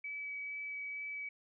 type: tone with vibrato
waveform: sine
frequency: 2286 Hz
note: D7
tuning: 47 cents flat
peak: -39 dBFS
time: 0.04-1.29 s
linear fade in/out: 5 ms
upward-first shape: sine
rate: 2.2 Hz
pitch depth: 8 cents each way
effects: none